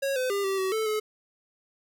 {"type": "tone with pitch steps", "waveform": "square", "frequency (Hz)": [549, 510, 400.2, 387.6, 379.2, 439.2, 428.9], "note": ["C#5", "C5", "G4", "G4", "F#4", "A4", "A4"], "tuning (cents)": [-17, -44, 36, -20, 43, -3, -44], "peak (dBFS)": -26, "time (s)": [0.02, 1], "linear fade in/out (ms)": 10, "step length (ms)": 140, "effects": []}